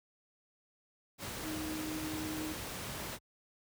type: tone in noise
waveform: sine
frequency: 311.1 Hz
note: D#4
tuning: in tune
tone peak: -38 dBFS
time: 1.42-2.56 s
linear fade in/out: 50 ms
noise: pink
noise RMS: -41 dBFS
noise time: 1.18-3.19 s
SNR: 0 dB
effects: high-pass 60 Hz 12 dB/octave